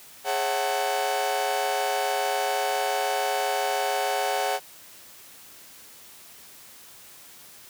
40% pulse tone cluster, 417.8 / 546 / 663 / 750 / 900 Hz, G#4 / C#5 / E5 / F#5 / A5, +10 / -26 / +10 / +23 / +39 cents, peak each -32 / -30 / -33 / -26 / -32 dBFS, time 0.24-4.6 s, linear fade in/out 50 ms, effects white hiss -48 dBFS RMS until 7.69 s + high-pass 60 Hz 12 dB/octave

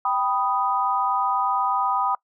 sine chord, G augmented, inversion none, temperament equal, 784 / 987.8 / 1244.5 Hz, G5 / B5 / D#6, 0 / 0 / 0 cents, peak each -25 / -24 / -24 dBFS, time 0.05-2.15 s, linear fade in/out 2 ms, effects noise-tail reverb RT60 0.1 s tail -23 dB re dry

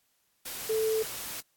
sine tone in noise, 440 Hz, A4, in tune, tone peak -25 dBFS, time 0.69-1.03 s, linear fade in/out 10 ms, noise white, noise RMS -38 dBFS, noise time 0.45-1.41 s, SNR +10 dB, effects white hiss -72 dBFS RMS until 1.56 s + AAC 64 kbps

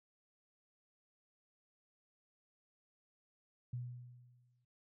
sine tone with exponential decay, 122.7 Hz, B2, 11 cents flat, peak -37 dBFS, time 3.73-4.65 s, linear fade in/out 5 ms, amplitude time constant 200 ms, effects none

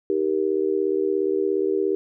sine tone with amplitude modulation, 392 Hz, G4, in tune, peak -15 dBFS, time 0.1-1.95 s, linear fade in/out 0 ms, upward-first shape sine, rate 77.1 Hz, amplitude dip 100%, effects none

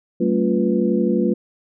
sine tone cluster, 192.8 / 224.9 / 275.1 / 350.1 / 493 Hz, G3 / A3 / C#4 / F4 / B4, -28 / +38 / -13 / +4 / -3 cents, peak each -21 / -20 / -26 / -21 / -25 dBFS, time 0.2-1.34 s, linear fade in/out 10 ms, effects none

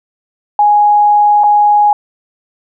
sine tone with dropouts, 830.6 Hz, G#5, in tune, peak -5 dBFS, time 0.59-1.93 s, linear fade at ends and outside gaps 2 ms, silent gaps 1.436-1.44 s, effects none

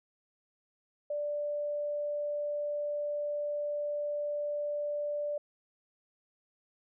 sine tone, 587.3 Hz, D5, in tune, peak -31 dBFS, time 1.1-5.38 s, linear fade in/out 5 ms, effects none

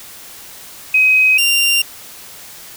sine / sawtooth tone pair in turn, 2527 / 2780 Hz, D#7 / F7, +26 / -9 cents, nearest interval major second, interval 165 cents, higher second, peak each -8 dBFS, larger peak neither, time 0.94-1.38 / 1.38-1.82 s, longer neither, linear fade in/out 5 ms, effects white hiss -36 dBFS RMS until 2.76 s

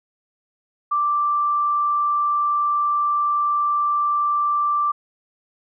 sine tone, 1174.7 Hz, D6, in tune, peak -17 dBFS, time 0.91-4.92 s, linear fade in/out 10 ms, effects none

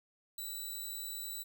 5% pulse tone with ADSR envelope, 3951 Hz, B7, in tune, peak -30 dBFS, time 0.38-1.44 s, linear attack 5 ms, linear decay 10 ms, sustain -2 dB, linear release 23 ms, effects none

